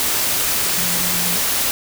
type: tone in noise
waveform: sine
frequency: 175.9 Hz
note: F3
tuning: 13 cents sharp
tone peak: -28 dBFS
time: 0.77-1.36 s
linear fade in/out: 0 ms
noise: white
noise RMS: -19 dBFS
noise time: 0-1.71 s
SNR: -12 dB
effects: none